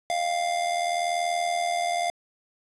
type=tone with amplitude modulation; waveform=square; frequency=698.5 Hz; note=F5; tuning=in tune; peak=-22 dBFS; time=0.1-2.1 s; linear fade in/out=0 ms; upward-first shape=sine; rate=80.8 Hz; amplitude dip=60%; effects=resampled to 24000 Hz + 8-bit